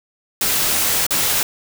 white noise with dropouts, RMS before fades -18 dBFS, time 0.41-1.43 s, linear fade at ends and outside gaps 2 ms, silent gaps 1.066-1.107 s, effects none

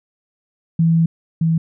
sine tone pair in turn, 164.81 / 163.2 Hz, E3 / E3, 0 / -17 cents, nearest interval unison, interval 17 cents, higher first, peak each -11 / -13 dBFS, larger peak first, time 0.79-1.06 / 1.41-1.58 s, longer first, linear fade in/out 5 ms, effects none

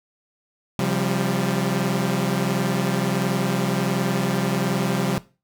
sawtooth chord, C suspended fourth, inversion none, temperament equal with one note detuned, 134.26 / 174.61 / 196 Hz, C3 / F3 / G3, +45 / 0 / 0 cents, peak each -21 dBFS, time 0.79-5.18 s, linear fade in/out 0 ms, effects noise-tail reverb RT60 0.3 s tail -17 dB re dry

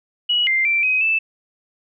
sine tone with pitch steps, 2919 / 2094 / 2348 / 2523 / 2637 Hz, F#7 / C7 / D7 / D#7 / E7, -24 / +1 / -1 / +23 / 0 cents, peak -15 dBFS, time 0.29-1.19 s, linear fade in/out 10 ms, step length 180 ms, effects none

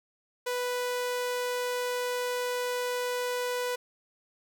sawtooth tone, 493.9 Hz, B4, in tune, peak -25 dBFS, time 0.46-3.76 s, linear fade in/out 10 ms, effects none

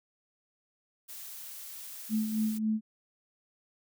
blue noise, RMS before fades -44 dBFS, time 1.08-2.59 s, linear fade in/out 20 ms
sine tone with tremolo, 217.6 Hz, A3, 19 cents flat, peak -25 dBFS, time 2.09-2.81 s, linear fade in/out 50 ms, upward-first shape sine, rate 3.7 Hz, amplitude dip 55%
effects none

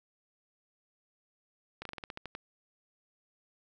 slowing click train, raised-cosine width 0.3 ms, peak -24 dBFS, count 10, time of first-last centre 1.82-2.351 s, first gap 33 ms, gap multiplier 1.14, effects none

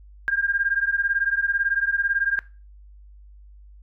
sine beating tone pair, 1600 / 1618 Hz, G6 / G#6, +35 / -46 cents, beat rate 18 Hz, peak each -23 dBFS, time 0.28-2.39 s, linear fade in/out 0 ms, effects noise-tail reverb RT60 0.3 s tail -19 dB re dry + added 50 Hz sine -44 dBFS peak until 3.82 s

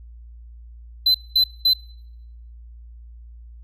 triangle tone bursts, 4045 Hz, B7, 41 cents sharp, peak -12 dBFS, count 3, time 1.06-1.735 s, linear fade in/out 5 ms, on 85 ms, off 210 ms, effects noise-tail reverb RT60 0.8 s tail -25 dB re dry + added 58 Hz sine -39 dBFS peak until 3.63 s

